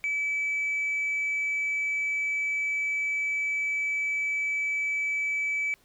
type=tone; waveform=sine; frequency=2300 Hz; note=D7; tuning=37 cents flat; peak=-24 dBFS; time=0.04-5.74 s; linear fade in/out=0 ms; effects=tanh soft clip ceiling -23 dBFS + pink hiss -63 dBFS RMS until 5.84 s